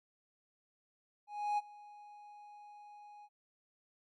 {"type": "tone with ADSR envelope", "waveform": "triangle", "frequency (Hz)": 830, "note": "G#5", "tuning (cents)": -1, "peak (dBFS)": -28, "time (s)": [1.27, 3.29], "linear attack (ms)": 310, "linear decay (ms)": 27, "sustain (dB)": -22, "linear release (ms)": 49, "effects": ["AAC 32 kbps"]}